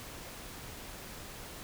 silence, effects pink hiss -46 dBFS RMS until 1.63 s

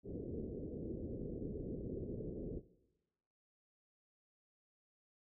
white low-pass noise, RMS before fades -44 dBFS, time 0.03-2.62 s, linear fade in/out 50 ms, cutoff 470 Hz, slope 48 dB/octave, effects noise-tail reverb RT60 1.0 s tail -18 dB re dry

